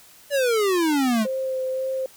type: exponential sweep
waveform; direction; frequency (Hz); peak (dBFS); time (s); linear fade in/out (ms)
square; down; 587.3 to 205.8; -19; 0.3-1.27; 50
type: tone with vibrato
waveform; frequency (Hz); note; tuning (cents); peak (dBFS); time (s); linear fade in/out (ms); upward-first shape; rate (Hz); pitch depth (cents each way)
sine; 523.3; C5; 0; -23; 1.25-2.06; 2; sine; 1.9; 15
effects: white hiss -50 dBFS RMS until 2.16 s